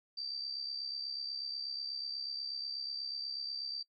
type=tone with amplitude modulation; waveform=sine; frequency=4666 Hz; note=D8; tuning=12 cents flat; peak=-34 dBFS; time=0.17-3.83 s; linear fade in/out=10 ms; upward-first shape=sine; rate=68.2 Hz; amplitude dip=60%; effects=noise-tail reverb RT60 0.1 s tail -23 dB re dry + MP3 48 kbps